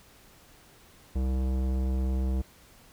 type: tone with tanh clipping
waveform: sine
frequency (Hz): 64.9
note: C2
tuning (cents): -13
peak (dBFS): -27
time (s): 1.15-2.42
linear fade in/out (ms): 10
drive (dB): 17
effects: pink hiss -56 dBFS RMS until 2.92 s